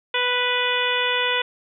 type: harmonic tone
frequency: 493.9 Hz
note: B4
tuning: in tune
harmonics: 1 / 2 / 3 / 4 / 5 / 6 / 7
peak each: -27 / -27 / -27 / -27 / -27 / -27 / -27 dBFS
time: 0.14-1.42 s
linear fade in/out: 5 ms
effects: none